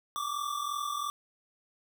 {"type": "tone pair together", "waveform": "square", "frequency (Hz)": [1144, 1186.9], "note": ["D6", "D6"], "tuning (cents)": [-46, 18], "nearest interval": "minor second", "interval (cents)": 64, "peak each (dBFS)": [-36, -35], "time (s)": [0.16, 1.1], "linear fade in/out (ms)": 0, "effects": []}